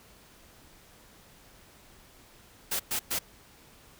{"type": "noise bursts", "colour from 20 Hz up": "white", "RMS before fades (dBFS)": -30, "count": 3, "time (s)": [2.71, 3.191], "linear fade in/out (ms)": 10, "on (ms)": 87, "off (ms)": 110, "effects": ["pink hiss -56 dBFS RMS until 3.99 s"]}